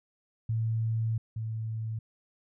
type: tone pair in turn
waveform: sine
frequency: 112.5 / 111.14 Hz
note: A2 / A2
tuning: +39 / +18 cents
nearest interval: unison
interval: 21 cents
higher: first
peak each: -26 / -31 dBFS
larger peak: first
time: 0.49-1.18 / 1.36-1.99 s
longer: first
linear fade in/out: 5 ms
effects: none